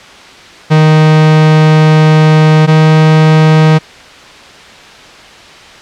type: tone pair in turn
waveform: 45% pulse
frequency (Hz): 155.56 / 156.73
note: D#3 / D#3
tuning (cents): 0 / +13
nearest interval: unison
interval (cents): 13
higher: second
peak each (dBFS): -3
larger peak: neither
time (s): 0.7-2.67 / 2.67-3.79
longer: first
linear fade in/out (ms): 20
effects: white hiss -33 dBFS RMS until 5.81 s + low-pass 4000 Hz 12 dB/octave